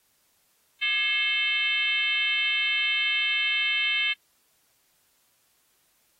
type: tone with frequency modulation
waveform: sine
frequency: 2637 Hz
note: E7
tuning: in tune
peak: -22 dBFS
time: 0.81-4.14 s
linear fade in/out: 20 ms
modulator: 480 Hz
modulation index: 1.5
effects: white hiss -67 dBFS RMS until 6.19 s + AAC 48 kbps